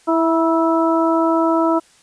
harmonic tone with a mistuned harmonic, 328.5 Hz, E4, 6 cents flat, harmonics 1 / 2 / 3 / 4, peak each -16 / -19 / -21 / -22 dBFS, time 0.07-1.8 s, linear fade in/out 20 ms, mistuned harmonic 3, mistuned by -26 cents, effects white hiss -52 dBFS RMS until 2.02 s + resampled to 22050 Hz

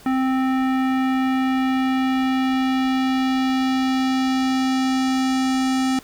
square tone with low-pass filter sweep, 261.7 Hz, C4, in tune, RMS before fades -20 dBFS, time 0.06-5.99 s, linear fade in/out 2 ms, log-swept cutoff 1700 to 7800 Hz, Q 1.1, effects pink hiss -46 dBFS RMS until 6.03 s

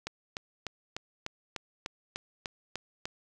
click train, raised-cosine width 0.2 ms, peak -18 dBFS, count 11, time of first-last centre 0.07-3.055 s, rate 3.35 Hz, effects none

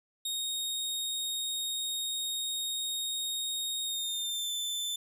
sawtooth tone with pitch glide, 3729 to 3534 Hz, A#7 to A7, 0 to +7 cents, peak -29 dBFS, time 0.25-4.96 s, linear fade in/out 5 ms, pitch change -93 cents, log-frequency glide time 3.84-4.51 s, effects none

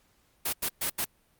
white noise bursts at uneven times, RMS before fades -29 dBFS, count 4, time 0.45-0.53 / 0.62-0.69 / 0.81-0.9 / 0.98-1.05 s, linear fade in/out 10 ms, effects pink hiss -67 dBFS RMS until 1.39 s + Opus 48 kbps

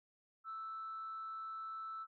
sine tone with amplitude modulation, 1318.5 Hz, E6, in tune, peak -40 dBFS, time 0.44-2.07 s, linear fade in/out 50 ms, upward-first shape sine, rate 207 Hz, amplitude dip 30%, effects tanh soft clip ceiling -38 dBFS

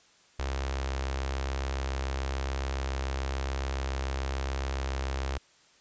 sawtooth tone with notch filter, 67 Hz, C2, 42 cents sharp, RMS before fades -32 dBFS, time 0.39-5.38 s, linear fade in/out 5 ms, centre 180 Hz, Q 0.5, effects white hiss -61 dBFS RMS until 5.8 s + resampled to 16000 Hz

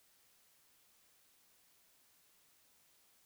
silence, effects white hiss -70 dBFS RMS until 3.25 s

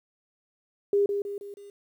sine tone with echo, 403.9 Hz, G#4, 48 cents flat, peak -19 dBFS, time 0.93-1.06 s, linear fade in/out 2 ms, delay 160 ms, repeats 4, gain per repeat -6 dB, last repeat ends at 1.7 s, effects 10-bit

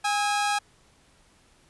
sawtooth tone pair together, 820 / 1282.3 Hz, G#5 / E6, -22 / -48 cents, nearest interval minor sixth, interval 774 cents, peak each -20 / -27 dBFS, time 0.04-0.59 s, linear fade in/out 10 ms, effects pink hiss -60 dBFS RMS until 1.69 s + resampled to 24000 Hz

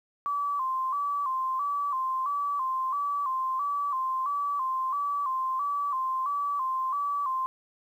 sine tone with vibrato, 1096 Hz, C#6, 20 cents flat, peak -26 dBFS, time 0.26-7.46 s, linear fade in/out 0 ms, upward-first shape square, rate 1.5 Hz, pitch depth 82 cents each way, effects 10-bit

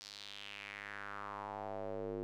square tone with band-pass filter sweep, 50.7 Hz, G#1, 41 cents flat, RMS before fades -45 dBFS, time 0.01-2.23 s, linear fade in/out 0 ms, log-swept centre 5000 to 380 Hz, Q 3.3, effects none

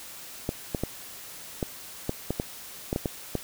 clicks, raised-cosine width 2 ms, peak -13 dBFS, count 11, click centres 0.491 / 0.748 / 0.836 / 1.628 / 2.094 / 2.306 / 2.399 / 2.929 / 2.961 / 3.058 / 3.353 s, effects white hiss -43 dBFS RMS until 3.43 s

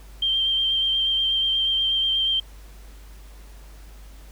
sine tone with vibrato, 3154 Hz, G7, 10 cents sharp, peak -19 dBFS, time 0.22-2.4 s, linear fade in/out 5 ms, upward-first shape sine, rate 8.3 Hz, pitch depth 17 cents each way, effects added 50 Hz sine -41 dBFS peak until 4.31 s + pink hiss -52 dBFS RMS until 4.31 s

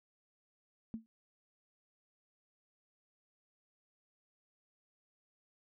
sine tone with exponential decay, 224.1 Hz, A3, 32 cents sharp, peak -34 dBFS, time 0.94-1.06 s, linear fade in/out 0 ms, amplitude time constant 26 ms, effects none

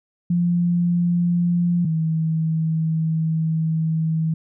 sine tone pair in turn, 173.9 / 160.41 Hz, F3 / E3, -7 / -47 cents, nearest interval minor second, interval 140 cents, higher first, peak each -16 / -18 dBFS, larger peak first, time 0.3-1.85 / 1.85-4.34 s, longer second, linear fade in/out 5 ms, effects none

